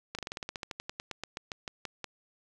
slowing click train, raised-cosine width 0.2 ms, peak -19 dBFS, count 21, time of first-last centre 0.15-2.043 s, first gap 37 ms, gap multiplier 1.09, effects none

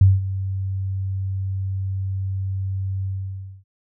sine tone with ADSR envelope, 96 Hz, G2, 36 cents flat, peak -7 dBFS, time 0.01-3.64 s, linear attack 4 ms, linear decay 190 ms, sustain -15 dB, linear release 590 ms, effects none

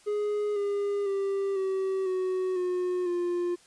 triangle tone with pitch steps, 416.5 / 404.9 / 393.6 / 382.6 / 371.9 / 361.5 / 351.4 Hz, G#4 / G#4 / G4 / G4 / F#4 / F#4 / F4, +5 / -44 / +7 / -42 / +9 / -40 / +11 cents, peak -24 dBFS, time 0.06-3.56 s, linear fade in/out 20 ms, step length 500 ms, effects white hiss -58 dBFS RMS until 3.66 s + resampled to 22050 Hz

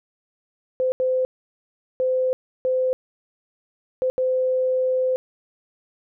sine tone bursts at uneven times, 514 Hz, C5, 31 cents flat, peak -18 dBFS, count 6, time 0.8-0.92 / 1-1.25 / 2-2.33 / 2.65-2.93 / 4.02-4.1 / 4.18-5.16 s, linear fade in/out 0 ms, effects none

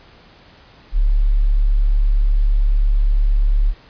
sine tone, 35.62 Hz, C#1, 48 cents sharp, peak -11 dBFS, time 0.92-3.74 s, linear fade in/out 50 ms, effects pink hiss -47 dBFS RMS until 3.89 s + resampled to 11025 Hz

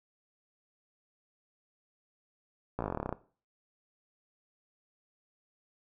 slowing click train, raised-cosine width 1 ms, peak -19 dBFS, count 15, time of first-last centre 2.79-3.126 s, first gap 16 ms, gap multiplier 1.06, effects noise-tail reverb RT60 0.4 s tail -17 dB re dry

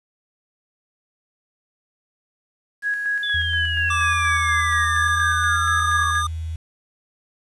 sine tone with tremolo, 1661.2 Hz, G#6, in tune, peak -19 dBFS, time 2.82-6.23 s, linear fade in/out 50 ms, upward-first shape square, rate 4.2 Hz, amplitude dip 40%
sine exponential sweep, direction down, 3505 to 1124 Hz, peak -25 dBFS, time 3.23-6.11 s, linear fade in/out 2 ms
sine tone with vibrato, 82.41 Hz, E2, in tune, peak -25 dBFS, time 3.34-6.56 s, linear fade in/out 5 ms, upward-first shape sine, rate 0.56 Hz, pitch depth 30 cents each way
square tone with pitch glide, 1174.7 to 1210.5 Hz, D6 to D#6, 0 to -48 cents, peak -22 dBFS, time 3.9-6.27 s, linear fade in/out 5 ms, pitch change +52 cents, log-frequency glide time 4.31-5.54 s
effects resampled to 24000 Hz + 8-bit

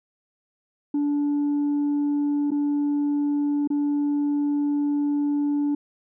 sine tone with dropouts, 290 Hz, D4, 22 cents flat, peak -18 dBFS, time 0.94-5.75 s, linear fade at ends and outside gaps 5 ms, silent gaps 2.507-2.516 / 3.675-3.702 s, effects tanh soft clip ceiling -19 dBFS

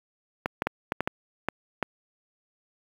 clicks, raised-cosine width 0.5 ms, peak -10 dBFS, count 8, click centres 0.459 / 0.621 / 0.67 / 0.921 / 1.006 / 1.075 / 1.486 / 1.827 s, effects high-pass 100 Hz 12 dB/octave + 7-bit

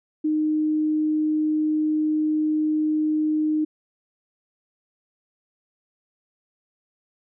sine tone, 307.8 Hz, D#4, 19 cents flat, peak -19 dBFS, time 0.24-3.65 s, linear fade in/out 10 ms, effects none

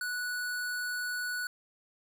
square tone, 1475 Hz, F#6, 6 cents flat, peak -33 dBFS, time 0.01-1.47 s, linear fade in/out 2 ms, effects none

